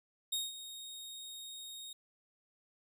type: tone with ADSR envelope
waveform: sawtooth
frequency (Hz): 3729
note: A#7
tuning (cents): 0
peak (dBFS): -29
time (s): 0.32-1.93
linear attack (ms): 8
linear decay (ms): 190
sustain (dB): -13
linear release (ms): 4
effects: none